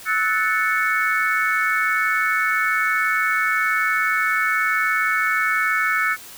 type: chord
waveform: sine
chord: F# minor seventh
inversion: third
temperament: equal with one note detuned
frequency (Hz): 1301.1 / 1480 / 1760 / 2217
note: E6 / F#6 / A6 / C#7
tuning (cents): -23 / 0 / 0 / 0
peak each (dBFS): -23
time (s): 0.05-6.17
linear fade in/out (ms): 50
effects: white hiss -40 dBFS RMS until 6.37 s